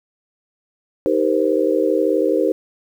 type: chord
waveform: sine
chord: C minor seventh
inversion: first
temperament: just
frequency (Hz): 314 / 392.4 / 470.9 / 523.3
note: Eb4 / G4 / Bb4 / C5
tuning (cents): +16 / +2 / +18 / 0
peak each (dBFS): -20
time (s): 1.06-2.52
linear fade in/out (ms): 0
effects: 8-bit